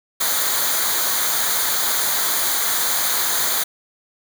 white noise with comb filter, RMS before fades -20 dBFS, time 0.2-3.64 s, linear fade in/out 10 ms, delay 0.37 ms, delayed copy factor -0.7, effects none

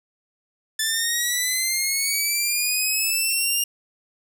10% pulse linear sweep, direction up, 1747 to 2823 Hz, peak -12 dBFS, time 0.79-3.64 s, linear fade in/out 5 ms, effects none

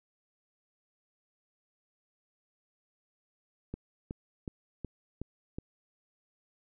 click train, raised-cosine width 3 ms, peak -24 dBFS, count 6, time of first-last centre 3.74-5.585 s, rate 2.71 Hz, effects none

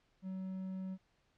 triangle tone, 188.4 Hz, F#3, 32 cents sharp, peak -37 dBFS, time 0.22-0.98 s, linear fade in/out 50 ms, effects pink hiss -75 dBFS RMS until 1.37 s + low-pass 5000 Hz 12 dB/octave

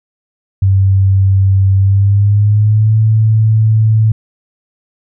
sine tone with pitch glide, 96.7 to 109.8 Hz, G2 to A2, -23 to -3 cents, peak -6 dBFS, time 0.62-4.12 s, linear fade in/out 5 ms, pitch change +220 cents, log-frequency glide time 1.76-2.97 s, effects none

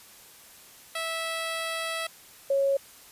10% pulse / sine tone pair in turn, 655 / 550.8 Hz, E5 / C#5, -11 / -11 cents, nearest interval minor third, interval 300 cents, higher first, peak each -21 dBFS, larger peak neither, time 0.95-2.07 / 2.5-2.77 s, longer first, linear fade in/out 5 ms, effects white hiss -51 dBFS RMS until 3.11 s + resampled to 32000 Hz

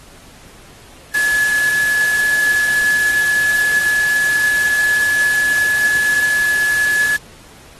sine tone in noise, 1705 Hz, G#6, 45 cents sharp, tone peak -13 dBFS, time 1.14-7.17 s, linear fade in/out 10 ms, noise white, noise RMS -25 dBFS, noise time 1.14-7.17 s, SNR +9 dB, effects pink hiss -43 dBFS RMS until 7.79 s + AAC 32 kbps

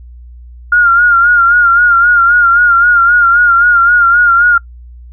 sine tone with vibrato, 1410 Hz, F6, 16 cents sharp, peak -4 dBFS, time 0.72-4.58 s, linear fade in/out 5 ms, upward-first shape sine, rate 3.8 Hz, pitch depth 53 cents each way, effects noise-tail reverb RT60 0.1 s tail -24 dB re dry + added 60 Hz sine -30 dBFS peak until 5.12 s

